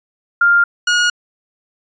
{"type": "tone pair in turn", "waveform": ["sine", "sawtooth"], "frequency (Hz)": [1400, 1442.7], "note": ["F6", "F#6"], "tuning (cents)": [4, -44], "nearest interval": "minor second", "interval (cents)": 52, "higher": "second", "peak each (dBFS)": -8, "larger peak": "neither", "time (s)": [[0.41, 0.64], [0.87, 1.1]], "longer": "neither", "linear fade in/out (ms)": 5, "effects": ["resampled to 16000 Hz"]}